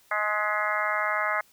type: harmonic tone with a mistuned harmonic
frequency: 210.2 Hz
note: G#3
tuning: 21 cents sharp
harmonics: 3 / 4 / 5 / 6 / 7 / 8 / 9 / 10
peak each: -32 / -34 / -34 / -29 / -34 / -32 / -34 / -33 dBFS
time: 0.11-1.41 s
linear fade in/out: 5 ms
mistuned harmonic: 9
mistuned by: +44 cents
effects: white hiss -60 dBFS RMS until 1.52 s